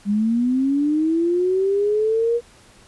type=linear sweep; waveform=sine; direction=up; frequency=198.6 to 477.5 Hz; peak=-16 dBFS; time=0.05-2.41 s; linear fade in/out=50 ms; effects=pink hiss -50 dBFS RMS until 2.87 s + resampled to 24000 Hz